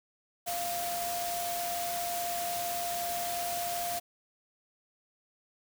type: tone in noise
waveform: sine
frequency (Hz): 697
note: F5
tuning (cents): -4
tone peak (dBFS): -33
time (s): 0.46-4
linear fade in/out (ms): 20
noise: white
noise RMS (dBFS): -37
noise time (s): 0.46-4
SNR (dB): +1
effects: none